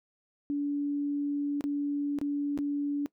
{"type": "tone with dropouts", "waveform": "sine", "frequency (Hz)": 287.4, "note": "D4", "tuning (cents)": -37, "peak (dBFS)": -27, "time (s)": [0.5, 3.06], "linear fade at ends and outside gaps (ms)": 0, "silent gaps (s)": [[1.609, 1.64], [2.187, 2.214], [2.576, 2.588]], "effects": ["noise-tail reverb RT60 0.1 s tail -21 dB re dry"]}